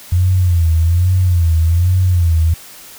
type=tone with vibrato; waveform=sine; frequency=86.6 Hz; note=F2; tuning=14 cents flat; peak=-9 dBFS; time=0.12-2.54 s; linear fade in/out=5 ms; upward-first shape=sine; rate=1.2 Hz; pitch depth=120 cents each way; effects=white hiss -37 dBFS RMS until 2.98 s